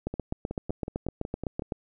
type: two click trains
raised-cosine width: 2 ms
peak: -20 / -16 dBFS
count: 9 / 14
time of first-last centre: 0.14-1.621 / 0.07-1.722 s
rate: 5.4 / 7.87 Hz
effects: none